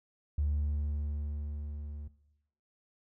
triangle tone with level ramp, 73.42 Hz, D2, in tune, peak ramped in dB -23 to -37 dBFS, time 0.38-2.08 s, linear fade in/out 5 ms, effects noise-tail reverb RT60 0.9 s tail -19 dB re dry + tanh soft clip ceiling -24 dBFS

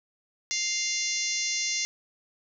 harmonic tone, 698.5 Hz, F5, in tune, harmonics 3 / 4 / 5 / 6 / 7 / 8 / 9 / 10, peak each -33 / -38 / -39 / -36 / -36 / -32 / -32 / -40 dBFS, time 0.51-1.85 s, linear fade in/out 0 ms, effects none

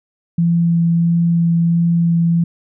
sine tone with vibrato, 168.9 Hz, E3, 42 cents sharp, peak -11 dBFS, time 0.38-2.44 s, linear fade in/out 5 ms, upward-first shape sine, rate 1.5 Hz, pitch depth 8 cents each way, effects none

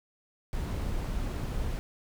brown noise, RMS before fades -32 dBFS, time 0.53-1.79 s, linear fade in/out 0 ms, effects none

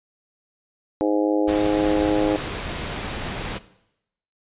harmonic tone, 103.83 Hz, G#2, in tune, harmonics 3 / 4 / 5 / 6 / 7 / 8, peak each -21 / -26 / -24 / -30 / -33 / -31 dBFS, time 1.01-2.36 s, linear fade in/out 0 ms
pink noise, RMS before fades -29 dBFS, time 1.47-3.59 s, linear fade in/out 20 ms
effects noise-tail reverb RT60 0.8 s tail -17 dB re dry + resampled to 8000 Hz

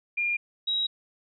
sine tone pair in turn, 2408 / 3836 Hz, D7 / A#7, +43 / +49 cents, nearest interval minor sixth, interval 806 cents, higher second, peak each -24 dBFS, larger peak neither, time 0.17-0.37 / 0.67-0.87 s, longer neither, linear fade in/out 10 ms, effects none

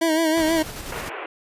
25% pulse tone with vibrato, 321.6 Hz, E4, 43 cents flat, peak -14 dBFS, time 0.01-0.63 s, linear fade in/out 10 ms, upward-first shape sine, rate 6.2 Hz, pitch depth 57 cents each way
pink noise with tremolo, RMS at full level -33 dBFS, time 0.36-1.1 s, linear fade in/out 20 ms, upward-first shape square, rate 10 Hz, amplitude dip 30%
pink band-pass noise, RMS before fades -33 dBFS, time 0.92-1.26 s, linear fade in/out 2 ms, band 350 to 2800 Hz, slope 48 dB/octave
effects resampled to 32000 Hz

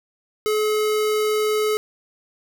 square tone, 427.2 Hz, G#4, 49 cents sharp, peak -19 dBFS, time 0.46-1.77 s, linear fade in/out 0 ms, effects none

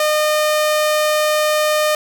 sawtooth tone, 609 Hz, D#5, 37 cents flat, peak -10 dBFS, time 0-1.95 s, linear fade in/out 2 ms, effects none

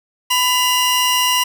sawtooth tone pair together, 1000 / 2826 Hz, B5 / F7, +21 / +20 cents, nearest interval octave + tritone, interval 1799 cents, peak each -13 dBFS, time 0.3-1.44 s, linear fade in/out 10 ms, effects none

